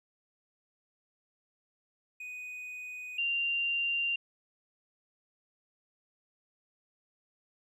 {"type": "tone pair in turn", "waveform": ["triangle", "sine"], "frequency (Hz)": [2489, 2779], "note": ["D#7", "F7"], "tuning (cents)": [0, -9], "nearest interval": "major second", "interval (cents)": 191, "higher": "second", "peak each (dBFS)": [-38, -28], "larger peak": "second", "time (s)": [[2.2, 3.18], [3.18, 4.16]], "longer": "neither", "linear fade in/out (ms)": 5, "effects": []}